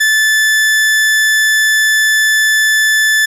40% pulse tone, 1745 Hz, A6, 15 cents flat, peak -8 dBFS, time 0-3.26 s, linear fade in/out 10 ms, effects resampled to 32000 Hz + 8-bit

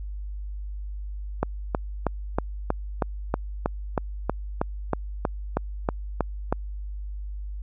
click train, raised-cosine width 1 ms, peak -8 dBFS, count 17, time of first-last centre 1.43-6.526 s, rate 3.14 Hz, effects added 50 Hz sine -31 dBFS peak until 7.62 s

